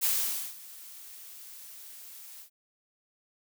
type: noise with ADSR envelope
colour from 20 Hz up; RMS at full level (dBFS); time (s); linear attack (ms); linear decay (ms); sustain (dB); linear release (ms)
blue; -26; 0.01-2.5; 30; 500; -21; 92
effects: none